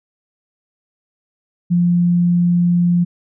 sine tone, 174.61 Hz, F3, in tune, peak -11 dBFS, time 1.7-3.05 s, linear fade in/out 20 ms, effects none

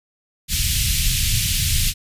pink band-stop noise, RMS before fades -19 dBFS, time 0.48-1.94 s, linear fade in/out 50 ms, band 140 to 2600 Hz, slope 24 dB/octave, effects resampled to 32000 Hz

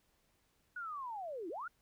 sine linear two-way sweep, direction down then up, 1483 to 309 to 1483 Hz, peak -40 dBFS, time 0.76-1.68 s, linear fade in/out 5 ms, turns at 1.49 s, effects pink hiss -75 dBFS RMS until 1.81 s

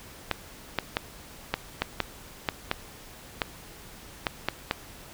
clicks, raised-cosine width 0.3 ms, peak -8 dBFS, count 12, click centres 0.313 / 0.787 / 0.969 / 1.54 / 1.82 / 2.003 / 2.488 / 2.714 / 3.418 / 4.268 / 4.486 / 4.711 s, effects pink hiss -47 dBFS RMS until 5.13 s

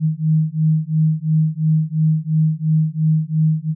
sine beating tone pair, 155.56 / 158.46 Hz, D#3 / D#3, 0 / +32 cents, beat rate 2.9 Hz, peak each -17 dBFS, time 0-3.75 s, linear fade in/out 50 ms, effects none

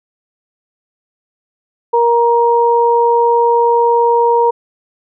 sine tone pair together, 470.4 / 940.8 Hz, A#4 / A#5, +16 / +16 cents, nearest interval octave, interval 1200 cents, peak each -11 dBFS, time 1.93-4.51 s, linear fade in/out 10 ms, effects none

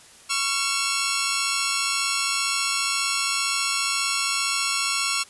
10% pulse tone cluster, 1110 / 1372 / 2649 Hz, C#6 / F6 / E7, +2 / -31 / +8 cents, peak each -18 dBFS, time 0.29-5.24 s, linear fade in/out 20 ms, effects white hiss -49 dBFS RMS until 5.29 s + resampled to 24000 Hz

